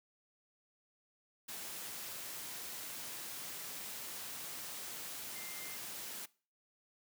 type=tone in noise; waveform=sine; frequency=2093 Hz; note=C7; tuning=in tune; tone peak=-51 dBFS; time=5.35-5.77 s; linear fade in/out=10 ms; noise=white; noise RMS=-45 dBFS; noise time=1.48-6.26 s; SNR=-9 dB; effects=noise-tail reverb RT60 0.4 s tail -22 dB re dry + high-pass 100 Hz 12 dB/octave